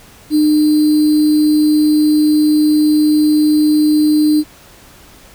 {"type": "tone with sample-and-hold", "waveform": "sine", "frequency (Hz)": 303.2, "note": "D#4", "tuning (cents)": -45, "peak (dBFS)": -8, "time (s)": [0.3, 4.44], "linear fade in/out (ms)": 50, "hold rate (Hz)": 4410, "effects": ["pink hiss -42 dBFS RMS until 5.34 s"]}